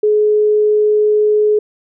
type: tone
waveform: sine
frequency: 423 Hz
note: G#4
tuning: 32 cents sharp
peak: -9 dBFS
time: 0.03-1.59 s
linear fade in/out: 5 ms
effects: none